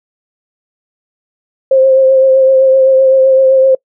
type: tone with vibrato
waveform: sine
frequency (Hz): 529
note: C5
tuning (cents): +19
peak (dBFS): -4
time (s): 1.71-3.75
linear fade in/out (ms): 5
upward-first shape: triangle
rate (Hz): 7.8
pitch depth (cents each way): 26
effects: noise-tail reverb RT60 0.1 s tail -25 dB re dry